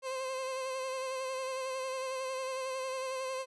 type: tone with vibrato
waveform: 30% pulse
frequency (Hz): 523.3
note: C5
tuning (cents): 0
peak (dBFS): -32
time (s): 0.02-3.46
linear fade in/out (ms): 50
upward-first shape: sine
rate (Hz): 11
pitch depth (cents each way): 29
effects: resampled to 24000 Hz